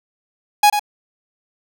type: tone with echo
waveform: 45% pulse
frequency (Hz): 830.6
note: G#5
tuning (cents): 0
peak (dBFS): -8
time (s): 0.63-0.7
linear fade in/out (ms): 5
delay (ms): 95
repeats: 1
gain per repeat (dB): -8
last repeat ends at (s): 0.795
effects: none